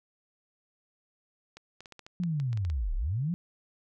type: clicks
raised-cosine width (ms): 0.2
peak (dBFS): -29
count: 12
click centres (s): 1.57 / 1.806 / 1.858 / 1.923 / 1.993 / 2.065 / 2.236 / 2.4 / 2.53 / 2.574 / 2.65 / 2.7
type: linear two-way sweep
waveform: sine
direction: down then up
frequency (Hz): 183.1 to 30 to 183.1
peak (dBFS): -27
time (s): 2.2-3.34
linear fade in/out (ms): 0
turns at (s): 2.95
effects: none